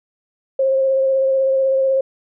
sine tone with vibrato, 534 Hz, C5, 35 cents sharp, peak -13 dBFS, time 0.59-2.01 s, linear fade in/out 5 ms, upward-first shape sine, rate 16 Hz, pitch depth 16 cents each way, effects none

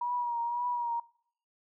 sine tone with vibrato, 957 Hz, A#5, 45 cents sharp, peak -29 dBFS, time 0.01-1 s, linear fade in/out 5 ms, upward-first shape triangle, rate 1.9 Hz, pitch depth 45 cents each way, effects noise-tail reverb RT60 0.6 s tail -22 dB re dry

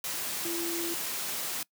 sine tone in noise, 338.7 Hz, E4, 47 cents sharp, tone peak -33 dBFS, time 0.45-0.94 s, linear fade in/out 2 ms, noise white, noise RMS -34 dBFS, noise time 0.04-1.63 s, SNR -2 dB, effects noise-tail reverb RT60 0.1 s tail -23 dB re dry + high-pass 150 Hz 12 dB/octave

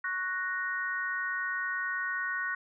sine chord, F# major, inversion second, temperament equal, 1108.7 / 1480 / 1864.7 Hz, C#6 / F#6 / A#6, 0 / 0 / 0 cents, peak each -38 / -33 / -34 dBFS, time 0.04-2.55 s, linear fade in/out 5 ms, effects none

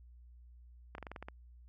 clicks, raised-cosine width 0.5 ms, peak -29 dBFS, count 8, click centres 0.951 / 0.982 / 1.027 / 1.068 / 1.116 / 1.162 / 1.226 / 1.285 s, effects added 60 Hz sine -54 dBFS peak until 1.68 s

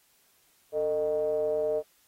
triangle ring-modulated tone, 82.1 Hz, E2, 6 cents flat, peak -20 dBFS, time 0.72-1.83 s, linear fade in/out 50 ms, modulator 531 Hz, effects white hiss -65 dBFS RMS until 2.07 s + AAC 48 kbps

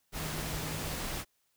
sine tone in noise, 155.56 Hz, D#3, in tune, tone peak -40 dBFS, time 0.17-0.98 s, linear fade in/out 50 ms, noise pink, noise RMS -37 dBFS, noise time 0.12-1.25 s, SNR -6 dB, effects white hiss -75 dBFS RMS until 1.56 s

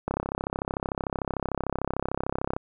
click train, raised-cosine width 1 ms, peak -13 dBFS, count 84, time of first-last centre 0.08-2.565 s, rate 33.4 Hz, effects none

